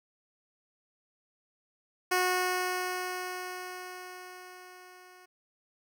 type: tone with level ramp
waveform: 10% pulse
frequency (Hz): 365.1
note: F#4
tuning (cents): -23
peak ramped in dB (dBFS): -16 to -45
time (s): 2.11-5.26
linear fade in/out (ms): 10
effects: none